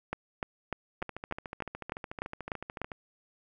two click trains, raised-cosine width 0.5 ms, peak -23 / -17 dBFS, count 27 / 10, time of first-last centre 1.02-2.918 / 0.13-2.817 s, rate 13.7 / 3.35 Hz, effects none

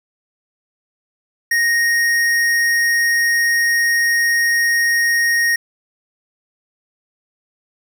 sine tone with tanh clipping, 1864.7 Hz, A#6, in tune, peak -15 dBFS, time 1.51-5.56 s, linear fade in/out 5 ms, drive 17 dB, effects none

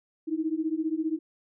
sine beating tone pair, 310 / 325 Hz, D#4 / E4, -6 / -24 cents, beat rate 15 Hz, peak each -29 dBFS, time 0.27-1.19 s, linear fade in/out 20 ms, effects none

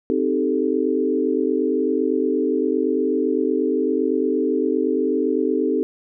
sine chord, A half-diminished seventh, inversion first, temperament equal, 261.6 / 311.1 / 392 / 440 Hz, C4 / Eb4 / G4 / A4, 0 / 0 / 0 / 0 cents, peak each -23 dBFS, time 0.1-5.83 s, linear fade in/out 0 ms, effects none

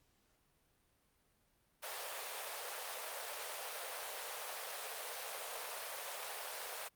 pink high-pass noise, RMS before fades -44 dBFS, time 1.82-6.89 s, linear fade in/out 20 ms, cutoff 470 Hz, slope 48 dB/octave, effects pink hiss -75 dBFS RMS until 6.95 s + Opus 48 kbps

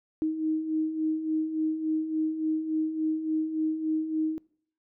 sine beating tone pair, 311.5 / 315 Hz, D#4 / D#4, +2 / +21 cents, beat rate 3.5 Hz, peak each -34 / -26 dBFS, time 0.22-4.38 s, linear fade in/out 0 ms, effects noise-tail reverb RT60 0.6 s tail -24 dB re dry

